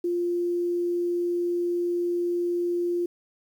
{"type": "tone", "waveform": "sine", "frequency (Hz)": 349.2, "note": "F4", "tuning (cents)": 0, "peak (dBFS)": -23, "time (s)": [0.04, 3.06], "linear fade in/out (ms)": 5, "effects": ["9-bit"]}